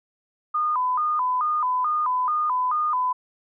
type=tone with vibrato; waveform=sine; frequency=1108.7 Hz; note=C#6; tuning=in tune; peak=-20 dBFS; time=0.54-3.13 s; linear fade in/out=10 ms; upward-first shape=square; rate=2.3 Hz; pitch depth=170 cents each way; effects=none